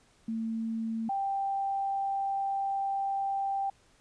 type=tone pair in turn; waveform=sine; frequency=224.8 / 786.4 Hz; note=A3 / G5; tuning=+37 / +5 cents; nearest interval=octave + minor seventh; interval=2168 cents; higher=second; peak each=-30 / -28 dBFS; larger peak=second; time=0.28-1.09 / 1.09-3.7 s; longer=second; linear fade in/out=5 ms; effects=pink hiss -64 dBFS RMS until 4 s + resampled to 22050 Hz